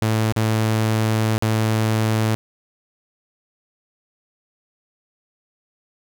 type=tone with dropouts; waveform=sawtooth; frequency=110 Hz; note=A2; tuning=in tune; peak=-13 dBFS; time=0.02-2.35 s; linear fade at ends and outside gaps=0 ms; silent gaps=0.323-0.363 / 1.38-1.424 s; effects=none